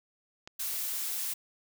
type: clicks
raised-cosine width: 0.2 ms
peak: -26 dBFS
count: 2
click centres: 0.475 / 0.742 s
type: noise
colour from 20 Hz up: blue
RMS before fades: -34 dBFS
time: 0.59-1.34 s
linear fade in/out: 10 ms
effects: none